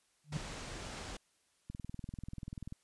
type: tone with exponential growth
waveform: sine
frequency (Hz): 150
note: D3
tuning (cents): +37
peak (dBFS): -29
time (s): 0.24-0.37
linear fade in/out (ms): 2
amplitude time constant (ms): 27
type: low-pass noise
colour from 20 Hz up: pink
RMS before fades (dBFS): -45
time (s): 0.32-1.17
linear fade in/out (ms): 5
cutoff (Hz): 8600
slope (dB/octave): 24
type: click train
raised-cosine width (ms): 5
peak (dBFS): -31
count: 22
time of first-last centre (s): 1.7-2.724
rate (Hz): 20.5
effects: white hiss -74 dBFS RMS until 2.83 s + resampled to 24000 Hz